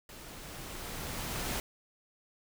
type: noise with level ramp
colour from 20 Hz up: pink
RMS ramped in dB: -49 to -34 dBFS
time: 0.09-1.6 s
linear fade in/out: 2 ms
effects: none